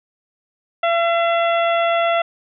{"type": "harmonic tone", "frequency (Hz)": 677, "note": "E5", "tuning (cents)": 46, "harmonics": [1, 2, 3, 4, 5], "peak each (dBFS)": [-16, -22, -26, -28, -30], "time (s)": [0.83, 2.22], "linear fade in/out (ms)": 5, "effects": []}